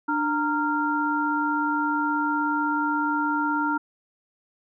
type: tone cluster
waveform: sine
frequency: 296.8 / 926 / 1388 Hz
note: D4 / A#5 / F6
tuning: +18 / -12 / -11 cents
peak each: -26 dBFS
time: 0.08-3.78 s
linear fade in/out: 10 ms
effects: none